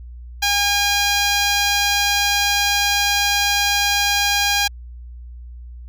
5% pulse tone with notch filter, 812 Hz, G#5, 39 cents flat, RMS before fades -18 dBFS, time 0.42-4.68 s, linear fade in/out 10 ms, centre 9200 Hz, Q 0.79, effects added 60 Hz sine -33 dBFS peak until 5.88 s

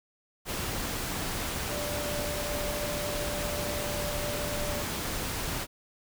sine tone in noise, 588 Hz, D5, 2 cents sharp, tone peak -35 dBFS, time 1.68-4.85 s, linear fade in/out 50 ms, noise pink, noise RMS -33 dBFS, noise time 0.45-5.67 s, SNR -5 dB, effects none

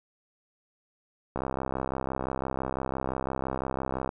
click train, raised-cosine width 1 ms, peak -16 dBFS, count 181, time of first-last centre 1.36-4.091 s, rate 65.9 Hz, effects none

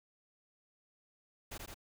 pink noise with echo, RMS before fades -44 dBFS, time 1.51-1.58 s, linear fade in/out 10 ms, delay 82 ms, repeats 2, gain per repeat -2 dB, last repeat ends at 1.744 s, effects none

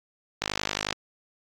click train, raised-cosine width 0.2 ms, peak -8 dBFS, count 27, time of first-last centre 0.42-0.927 s, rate 51.3 Hz, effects AAC 48 kbps

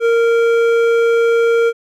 sine tone with hard clipping, 463.4 Hz, A#4, 10 cents flat, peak -12 dBFS, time 0-1.73 s, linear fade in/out 50 ms, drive 10 dB, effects none

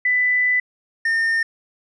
sine / triangle tone pair in turn, 1993 / 1819.7 Hz, B6 / A#6, +15 / -42 cents, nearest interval major second, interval 157 cents, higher first, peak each -15 dBFS, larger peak neither, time 0.05-0.6 / 1.05-1.43 s, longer first, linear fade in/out 5 ms, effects resampled to 22050 Hz

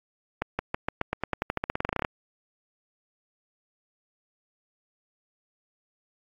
accelerating click train, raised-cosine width 0.5 ms, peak -11 dBFS, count 22, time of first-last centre 0.42-2.048 s, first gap 170 ms, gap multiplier 0.91, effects AAC 32 kbps

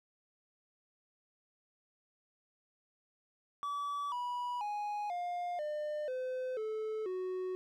triangle tone with pitch steps, 1148 / 976.6 / 830.7 / 706.7 / 601.1 / 511.4 / 435 / 370 Hz, D6 / B5 / G#5 / F5 / D5 / C5 / A4 / F#4, -40 / -20 / 0 / +20 / +40 / -40 / -20 / 0 cents, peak -33 dBFS, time 3.63-7.55 s, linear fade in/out 0 ms, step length 490 ms, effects none

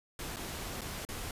pink noise with dropouts, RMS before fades -40 dBFS, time 0.19-1.31 s, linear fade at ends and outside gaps 2 ms, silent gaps 0.361-0.367 / 0.81-0.816 / 1.051-1.088 s, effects resampled to 32000 Hz

